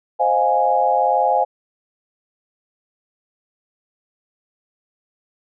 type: chord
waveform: sine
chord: F minor seventh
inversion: second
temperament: equal with one note detuned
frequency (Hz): 523.3 / 622.3 / 704.1 / 830.6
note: C5 / Eb5 / F5 / Ab5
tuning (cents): 0 / 0 / +14 / 0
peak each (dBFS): -21 / -23 / -19 / -17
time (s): 0.19-1.45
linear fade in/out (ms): 20
effects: none